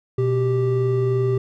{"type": "tone pair together", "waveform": "triangle", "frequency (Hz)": [122.8, 391.3], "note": ["B2", "G4"], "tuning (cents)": [-9, -3], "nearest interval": "octave + minor sixth", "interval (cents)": 2006, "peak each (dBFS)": -18, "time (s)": [0.18, 1.38], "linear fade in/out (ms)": 5, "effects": []}